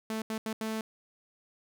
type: tone bursts at uneven times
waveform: sawtooth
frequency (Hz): 220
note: A3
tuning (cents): 0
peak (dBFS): -28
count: 4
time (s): 0.1-0.22 / 0.3-0.38 / 0.46-0.53 / 0.61-0.81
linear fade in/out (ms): 2
effects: none